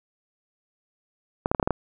clicks, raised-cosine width 1 ms, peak -8 dBFS, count 7, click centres 1.459 / 1.515 / 1.548 / 1.598 / 1.628 / 1.675 / 1.707 s, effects none

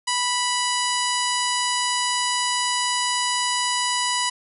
harmonic tone with a mistuned harmonic, 984 Hz, B5, 7 cents flat, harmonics 1 / 2 / 3 / 4 / 5 / 6 / 7 / 8 / 9 / 10, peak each -25 / -29 / -28 / -32 / -29 / -36 / -31 / -35 / -34 / -34 dBFS, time 0.07-4.3 s, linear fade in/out 10 ms, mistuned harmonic 10, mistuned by +38 cents, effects none

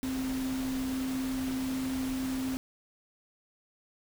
sine tone in noise, 261.6 Hz, C4, in tune, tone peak -30 dBFS, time 0.03-2.57 s, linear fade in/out 0 ms, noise pink, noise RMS -41 dBFS, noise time 0.03-2.57 s, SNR +8 dB, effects none

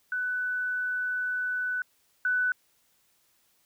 sine tone pair in turn, 1494 / 1494 Hz, F#6 / F#6, +16 / +16 cents, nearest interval unison, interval 0 cents, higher neither, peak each -27 / -23 dBFS, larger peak second, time 0.12-1.82 / 2.25-2.52 s, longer first, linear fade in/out 2 ms, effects white hiss -68 dBFS RMS until 3.65 s

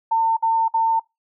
sine tone bursts, 903 Hz, A5, 45 cents sharp, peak -15 dBFS, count 3, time 0.11-0.998 s, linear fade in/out 10 ms, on 260 ms, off 54 ms, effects noise-tail reverb RT60 0.2 s tail -23 dB re dry

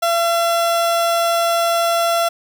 30% pulse tone, 678 Hz, E5, 49 cents sharp, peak -12 dBFS, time 0.02-2.29 s, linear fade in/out 10 ms, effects none

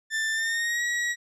40% pulse tone with pitch glide, 1775 to 1913.4 Hz, A6 to A#6, +15 to +45 cents, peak -24 dBFS, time 0.1-1.16 s, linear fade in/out 50 ms, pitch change +130 cents, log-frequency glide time 0.32-0.83 s, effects resampled to 24000 Hz

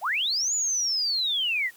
sine linear two-way sweep, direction up then down, 568 to 7000 to 1819 Hz, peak -23 dBFS, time 0.01-1.71 s, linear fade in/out 50 ms, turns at 0.54 s, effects white hiss -54 dBFS RMS until 1.76 s + high-pass 60 Hz 12 dB/octave

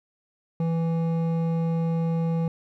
sine tone with hard clipping, 165.3 Hz, E3, 5 cents sharp, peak -24 dBFS, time 0.6-2.48 s, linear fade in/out 2 ms, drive 10 dB, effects none

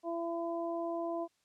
harmonic tone, 336.8 Hz, E4, 37 cents sharp, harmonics 1 / 2 / 3, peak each -37 / -36 / -44 dBFS, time 0.03-1.28 s, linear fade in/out 50 ms, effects white hiss -75 dBFS RMS until 1.44 s + low-pass 8000 Hz 12 dB/octave

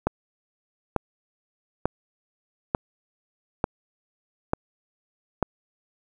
click train, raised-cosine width 1 ms, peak -7 dBFS, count 7, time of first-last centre 0.07-5.427 s, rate 1.12 Hz, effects 8-bit

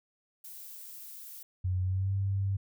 violet noise, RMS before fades -46 dBFS, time 0.44-1.43 s, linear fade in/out 5 ms
sine tone with pitch glide, 91.9 to 97.93 Hz, F#2 to G2, -11 to -1 cents, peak -27 dBFS, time 1.64-2.57 s, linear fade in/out 10 ms, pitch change +110 cents, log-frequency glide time 1.82-2.13 s
effects none

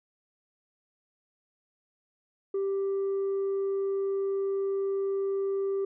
sine tone, 392 Hz, G4, in tune, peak -24 dBFS, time 2.54-5.85 s, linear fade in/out 5 ms, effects tanh soft clip ceiling -25 dBFS

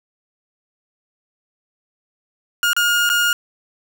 30% pulse tone with dropouts, 1424 Hz, F6, 33 cents sharp, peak -12 dBFS, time 2.63-3.33 s, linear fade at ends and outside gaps 1 ms, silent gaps 2.732-2.765 / 3.092-3.099 s, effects none

